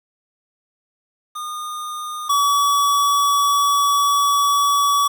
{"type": "tone pair in turn", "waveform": "square", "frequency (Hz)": [1221, 1138.8], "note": ["D#6", "C#6"], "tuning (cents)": [-33, 46], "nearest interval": "minor second", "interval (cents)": 121, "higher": "first", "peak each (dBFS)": [-27, -15], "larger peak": "second", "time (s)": [[1.35, 2.29], [2.29, 5.08]], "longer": "second", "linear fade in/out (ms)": 10, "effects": ["8-bit"]}